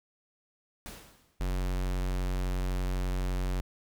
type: noise with exponential decay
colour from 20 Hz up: pink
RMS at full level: -42 dBFS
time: 0.86-1.51 s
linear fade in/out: 0 ms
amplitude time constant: 140 ms
type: tone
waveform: square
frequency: 45.91 Hz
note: F#1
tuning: 13 cents flat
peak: -29 dBFS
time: 1.4-3.61 s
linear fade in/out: 10 ms
effects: none